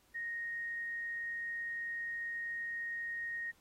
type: tone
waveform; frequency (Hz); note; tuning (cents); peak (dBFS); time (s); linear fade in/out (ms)
sine; 1864.7; A#6; 0; -37; 0.14-3.52; 20
effects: pink hiss -69 dBFS RMS until 3.6 s + AAC 48 kbps